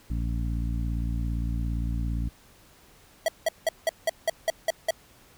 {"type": "harmonic tone", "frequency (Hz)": 57.5, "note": "A#1", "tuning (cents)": -23, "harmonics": [1, 2, 3, 4, 5], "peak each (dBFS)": [-27, -33, -37, -39, -41], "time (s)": [0.1, 2.29], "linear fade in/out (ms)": 5}
{"type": "tone bursts", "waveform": "square", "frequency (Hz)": 651, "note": "E5", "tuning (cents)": -22, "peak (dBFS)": -21, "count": 9, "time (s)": [3.26, 4.907], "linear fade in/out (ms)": 2, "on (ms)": 23, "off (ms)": 180}
{"effects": ["pink hiss -56 dBFS RMS until 5.37 s"]}